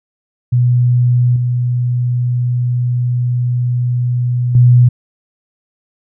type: tone with level steps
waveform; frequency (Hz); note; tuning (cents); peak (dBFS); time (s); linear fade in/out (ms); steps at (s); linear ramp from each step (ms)
sine; 122.9; B2; -8; -8 / -12 / -4; 0.52-4.89; 10; 1.36 / 4.55; 2
effects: none